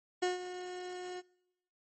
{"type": "tone with ADSR envelope", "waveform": "30% pulse", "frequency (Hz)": 362.1, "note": "F#4", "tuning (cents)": -37, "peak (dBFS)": -25, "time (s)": [0.22, 1.22], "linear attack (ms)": 10, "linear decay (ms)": 150, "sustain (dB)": -13, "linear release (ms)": 33, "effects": ["noise-tail reverb RT60 0.9 s tail -24 dB re dry", "MP3 32 kbps"]}